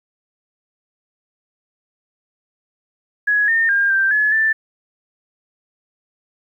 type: tone with pitch steps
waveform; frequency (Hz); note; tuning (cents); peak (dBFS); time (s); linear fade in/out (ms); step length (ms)
sine; 1676 / 1820 / 1608 / 1572 / 1706 / 1768; G#6 / A#6 / G6 / G6 / G#6 / A6; +15 / -42 / +44 / +4 / +46 / +8; -13; 3.27-4.53; 10; 210
effects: 9-bit